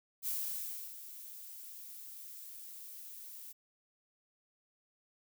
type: noise with ADSR envelope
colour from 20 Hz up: violet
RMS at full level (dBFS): -36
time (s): 0.22-3.53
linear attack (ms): 49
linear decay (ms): 670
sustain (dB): -13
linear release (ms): 17
effects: none